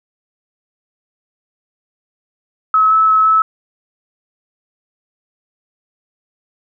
sine tone with pitch steps, 1287 / 1303 / 1292 / 1302 Hz, E6 / E6 / E6 / E6, -42 / -20 / -35 / -22 cents, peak -8 dBFS, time 2.74-3.42 s, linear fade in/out 2 ms, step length 170 ms, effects none

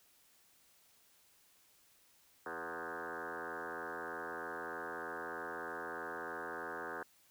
sine tone with frequency modulation, 987.8 Hz, B5, in tune, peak -40 dBFS, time 2.46-7.03 s, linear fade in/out 2 ms, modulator 83.2 Hz, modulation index 8, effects white hiss -68 dBFS RMS until 7.3 s

